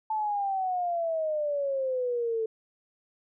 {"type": "exponential sweep", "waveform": "sine", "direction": "down", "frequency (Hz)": [880, 440], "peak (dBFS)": -26, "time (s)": [0.1, 2.46], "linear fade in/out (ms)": 5, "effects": []}